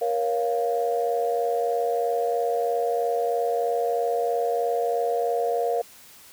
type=chord; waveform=sine; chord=Bb minor; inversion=none; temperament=equal with one note detuned; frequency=471.3 / 554.4 / 698.5 Hz; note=Bb4 / Db5 / F5; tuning=+19 / 0 / 0 cents; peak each=-24 / -29 / -25 dBFS; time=0.01-5.82 s; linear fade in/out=10 ms; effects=tanh soft clip ceiling -12 dBFS + white hiss -49 dBFS RMS until 6.32 s